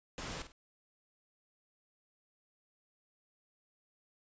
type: noise with echo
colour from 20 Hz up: pink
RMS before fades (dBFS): -42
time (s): 0.18-0.42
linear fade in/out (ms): 0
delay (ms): 50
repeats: 2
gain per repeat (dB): -10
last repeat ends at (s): 0.52
effects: resampled to 16000 Hz